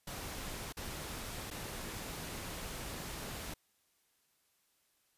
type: noise with dropouts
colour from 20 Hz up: pink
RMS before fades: -43 dBFS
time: 0.07-3.54 s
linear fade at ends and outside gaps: 5 ms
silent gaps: 0.725-0.769 / 1.504-1.51 s
effects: white hiss -75 dBFS RMS until 5.17 s + resampled to 32000 Hz